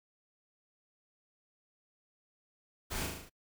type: noise with echo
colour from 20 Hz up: pink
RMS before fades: -38 dBFS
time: 2.9-3.07 s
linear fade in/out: 20 ms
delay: 38 ms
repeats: 6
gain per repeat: -3 dB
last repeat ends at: 3.298 s
effects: noise-tail reverb RT60 0.1 s tail -25 dB re dry